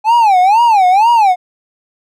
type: tone with vibrato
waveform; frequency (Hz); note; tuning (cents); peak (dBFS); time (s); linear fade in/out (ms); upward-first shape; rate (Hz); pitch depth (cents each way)
triangle; 830.6; G#5; 0; -4; 0.04-1.36; 50; sine; 2.1; 240
effects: none